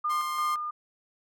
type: tone with tremolo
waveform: sine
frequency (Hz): 1211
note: D#6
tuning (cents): -47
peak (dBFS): -25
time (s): 0.04-0.71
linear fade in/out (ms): 10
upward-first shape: square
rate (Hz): 2.9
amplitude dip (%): 45
type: tone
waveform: sawtooth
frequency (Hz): 1054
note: C6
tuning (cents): +12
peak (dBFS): -30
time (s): 0.09-0.56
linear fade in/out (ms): 20
effects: none